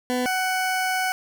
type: tone pair in turn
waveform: 20% pulse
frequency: 250 / 746.1 Hz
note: B3 / F#5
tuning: +21 / +14 cents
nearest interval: octave + perfect fifth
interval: 1893 cents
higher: second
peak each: -17 dBFS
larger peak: neither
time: 0.1-0.26 / 0.26-1.12 s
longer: second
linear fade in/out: 0 ms
effects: 9-bit